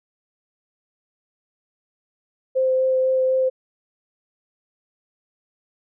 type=tone with vibrato; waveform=sine; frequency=520 Hz; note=C5; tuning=11 cents flat; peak=-16 dBFS; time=2.55-3.5 s; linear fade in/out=20 ms; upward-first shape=sine; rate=4 Hz; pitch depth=8 cents each way; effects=none